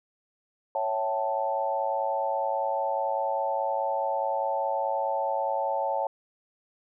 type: chord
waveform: sine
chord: A dominant seventh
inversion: first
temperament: equal with one note detuned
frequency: 554.4 / 659.3 / 770.5 / 880 Hz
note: C#5 / E5 / G5 / A5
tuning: 0 / 0 / -30 / 0 cents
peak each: -30 / -33 / -32 / -29 dBFS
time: 0.75-6.07 s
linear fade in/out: 2 ms
effects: none